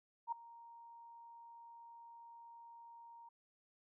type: tone with ADSR envelope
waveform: sine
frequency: 932.3 Hz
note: A#5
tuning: in tune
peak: -34 dBFS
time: 0.27-3.29 s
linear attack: 51 ms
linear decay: 5 ms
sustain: -20 dB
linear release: 6 ms
effects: none